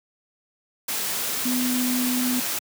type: tone in noise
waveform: sine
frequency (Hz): 250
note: B3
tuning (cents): +21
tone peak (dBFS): -22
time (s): 1.45-2.4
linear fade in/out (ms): 5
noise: white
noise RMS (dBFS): -27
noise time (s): 0.88-2.59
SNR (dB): +2
effects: high-pass 150 Hz 12 dB/octave